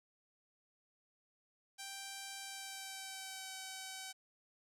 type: tone with pitch glide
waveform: 5% pulse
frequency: 784 to 763 Hz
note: G5 to G5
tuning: 0 to -47 cents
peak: -33 dBFS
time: 1.78-4.13 s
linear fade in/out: 20 ms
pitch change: -47 cents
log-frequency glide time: 2.4-3.54 s
effects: none